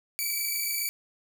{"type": "tone pair together", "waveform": "5% pulse", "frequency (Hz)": [2289, 2316], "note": ["D7", "D7"], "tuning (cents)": [-45, -25], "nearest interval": "unison", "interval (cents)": 20, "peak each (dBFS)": -21, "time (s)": [0.19, 0.89], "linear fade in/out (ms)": 0, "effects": []}